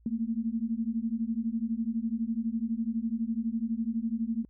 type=beating tone pair; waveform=sine; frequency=221.4 / 233.4 Hz; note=A3 / A#3; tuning=+11 / +2 cents; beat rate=12 Hz; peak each=-31 dBFS; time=0.06-4.45 s; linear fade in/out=2 ms; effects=added 57 Hz sine -57 dBFS peak until 4.49 s